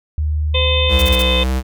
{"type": "tone", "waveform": "sine", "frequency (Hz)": 76, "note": "D#2", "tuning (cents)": -40, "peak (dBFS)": -15, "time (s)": [0.18, 1.13], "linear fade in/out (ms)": 0}
{"type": "harmonic tone", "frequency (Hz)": 512, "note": "C5", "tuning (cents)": -38, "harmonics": [1, 2, 4, 5, 6, 7], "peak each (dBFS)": [-20, -27, -30, -22, -25, -18], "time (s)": [0.54, 1.44], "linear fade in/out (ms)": 10}
{"type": "tone with vibrato", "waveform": "square", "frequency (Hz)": 64.3, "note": "C2", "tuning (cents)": -30, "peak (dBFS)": -16, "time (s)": [0.88, 1.63], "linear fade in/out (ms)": 50, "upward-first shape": "sine", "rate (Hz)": 3.4, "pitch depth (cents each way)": 18}
{"type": "noise bursts", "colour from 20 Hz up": "white", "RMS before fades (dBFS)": -26, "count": 4, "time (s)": [0.99, 1.221], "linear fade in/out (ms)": 0, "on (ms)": 30, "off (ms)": 37}
{"effects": []}